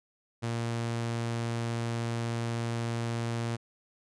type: tone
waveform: sawtooth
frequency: 116.54 Hz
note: A#2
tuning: in tune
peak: -26 dBFS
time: 0.42-3.57 s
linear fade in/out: 20 ms
effects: resampled to 22050 Hz